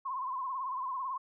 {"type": "tone with vibrato", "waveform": "sine", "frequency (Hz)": 1043, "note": "C6", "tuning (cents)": -6, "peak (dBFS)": -33, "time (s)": [0.05, 1.18], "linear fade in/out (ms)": 10, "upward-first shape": "sine", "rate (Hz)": 18, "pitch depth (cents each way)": 87, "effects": []}